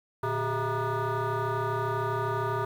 sine tone with frequency modulation, 413.8 Hz, G#4, 6 cents flat, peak -24 dBFS, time 0.23-2.65 s, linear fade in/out 5 ms, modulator 265 Hz, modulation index 3.5, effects tanh soft clip ceiling -25 dBFS + 9-bit

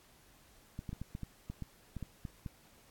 clicks, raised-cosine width 5 ms, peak -28 dBFS, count 12, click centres 0.791 / 0.892 / 0.93 / 1.016 / 1.151 / 1.233 / 1.5 / 1.623 / 1.967 / 2.027 / 2.252 / 2.462 s, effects pink hiss -63 dBFS RMS until 2.9 s + AAC 64 kbps

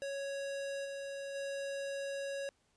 square tone with level steps, 554.4 Hz, C#5, in tune, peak -38 / -41 / -38 dBFS, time 0.02-2.49 s, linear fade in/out 0 ms, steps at 0.84 / 1.34 s, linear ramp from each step 20 ms, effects pink hiss -74 dBFS RMS until 2.76 s + resampled to 22050 Hz

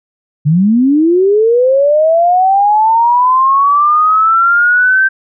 sine linear sweep, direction up, 140.4 to 1568 Hz, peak -6 dBFS, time 0.45-5.09 s, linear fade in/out 20 ms, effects none

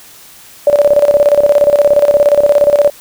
sine tone with tremolo, 580 Hz, D5, 22 cents flat, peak -3 dBFS, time 0.67-2.9 s, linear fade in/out 2 ms, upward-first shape square, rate 17 Hz, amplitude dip 70%, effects white hiss -38 dBFS RMS until 3 s

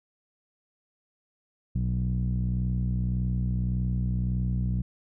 sawtooth tone with low-pass filter, 61.74 Hz, B1, in tune, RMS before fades -27 dBFS, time 1.75-4.82 s, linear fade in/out 5 ms, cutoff 160 Hz, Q 5.2, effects none

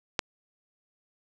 click, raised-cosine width 0.2 ms, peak -7 dBFS, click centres 0.192 s, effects none

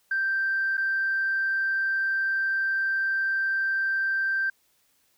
sine tone with dropouts, 1568 Hz, G6, in tune, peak -22 dBFS, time 0.11-4.5 s, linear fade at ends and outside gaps 5 ms, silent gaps 0.771-0.777 s, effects tanh soft clip ceiling -18 dBFS + white hiss -67 dBFS RMS until 5.17 s

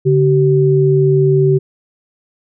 sine tone pair together, 142.74 / 382.5 Hz, D3 / G4, -49 / -42 cents, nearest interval octave + perfect fourth, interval 1707 cents, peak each -11 dBFS, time 0.05-1.59 s, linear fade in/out 20 ms, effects none

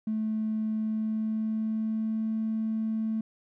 triangle tone with pitch glide, 217.8 to 220.6 Hz, A3 to A3, -17 to +5 cents, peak -23 dBFS, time 0.07-3.21 s, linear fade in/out 5 ms, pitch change +22 cents, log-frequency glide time 0.75-2.32 s, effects tanh soft clip ceiling -24 dBFS

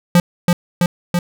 square tone with echo, 175.2 Hz, F3, 6 cents sharp, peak -8 dBFS, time 0.15-0.2 s, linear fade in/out 2 ms, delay 330 ms, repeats 3, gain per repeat -2 dB, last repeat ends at 1.19 s, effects none

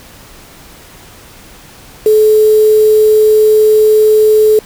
sine tone with quantisation, 430 Hz, A4, 40 cents flat, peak -4 dBFS, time 2.06-4.59 s, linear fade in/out 2 ms, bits 4, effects pink hiss -37 dBFS RMS until 4.65 s

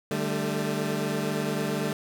20% pulse chord, D suspended fourth, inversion none, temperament equal with one note detuned, 149.57 / 196 / 220 Hz, D3 / G3 / A3, +32 / 0 / 0 cents, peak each -26 dBFS, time 0.11-1.93 s, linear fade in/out 2 ms, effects none

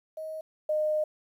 sine tone pair in turn, 630 / 612.8 Hz, D#5 / D#5, +21 / -27 cents, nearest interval unison, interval 48 cents, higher first, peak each -34 / -24 dBFS, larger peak second, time 0.17-0.41 / 0.69-1.04 s, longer second, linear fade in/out 5 ms, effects 10-bit

